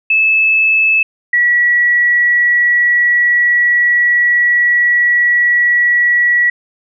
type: tone pair in turn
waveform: sine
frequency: 2611 / 1934.1 Hz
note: E7 / B6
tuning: -17 / -37 cents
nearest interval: perfect fourth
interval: 520 cents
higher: first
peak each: -8 dBFS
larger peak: neither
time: 0.1-1.03 / 1.33-6.5 s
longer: second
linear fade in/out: 5 ms
effects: none